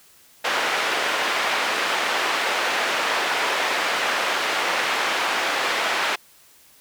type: band-pass noise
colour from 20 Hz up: white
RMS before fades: -23 dBFS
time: 0.44-6.16 s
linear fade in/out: 10 ms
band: 470 to 2300 Hz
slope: 12 dB/octave
effects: white hiss -53 dBFS RMS until 6.8 s